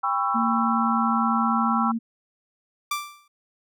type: chord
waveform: sine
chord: C# half-diminished seventh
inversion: second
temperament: just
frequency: 798.3 / 997.9 / 1108.7 / 1330.5 Hz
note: G5 / B5 / C#6 / E6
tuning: +31 / +18 / 0 / +16 cents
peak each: -27 / -29 / -27 / -25 dBFS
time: 0.03-1.92 s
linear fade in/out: 10 ms
type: tone with pitch glide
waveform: sine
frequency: 230 to 228.7 Hz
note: A#3 to A#3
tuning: -23 to -33 cents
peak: -23 dBFS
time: 0.34-1.99 s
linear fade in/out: 20 ms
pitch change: -10 cents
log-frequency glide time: 0.55-1.17 s
type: tone with exponential decay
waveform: sawtooth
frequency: 1175 Hz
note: D6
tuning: 1 cent sharp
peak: -18 dBFS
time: 2.91-3.28 s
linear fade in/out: 5 ms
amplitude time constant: 80 ms
effects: none